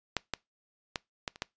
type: clicks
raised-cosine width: 0.2 ms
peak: -10 / -13 / -14 / -15 / -29 / -14 dBFS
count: 6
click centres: 0.167 / 0.337 / 0.958 / 1.278 / 1.359 / 1.421 s
effects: noise-tail reverb RT60 0.2 s tail -24 dB re dry + resampled to 16000 Hz